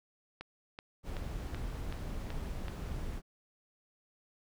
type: click train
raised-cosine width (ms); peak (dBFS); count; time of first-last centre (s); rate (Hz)
0.3; -27; 7; 0.41-2.683; 2.64
type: noise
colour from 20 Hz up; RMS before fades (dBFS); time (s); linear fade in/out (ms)
brown; -39; 1.03-3.22; 50
effects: none